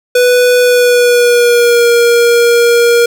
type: tone with pitch glide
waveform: square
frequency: 493.9 to 472.7 Hz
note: B4 to A#4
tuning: 0 to +24 cents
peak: -6 dBFS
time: 0.15-3.06 s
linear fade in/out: 5 ms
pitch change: -76 cents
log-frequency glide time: 0.6-1.89 s
effects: none